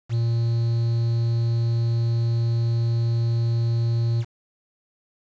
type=tone with quantisation; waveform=triangle; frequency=116.54 Hz; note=A#2; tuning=in tune; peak=-17 dBFS; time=0.09-4.25 s; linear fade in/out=50 ms; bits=7; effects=resampled to 16000 Hz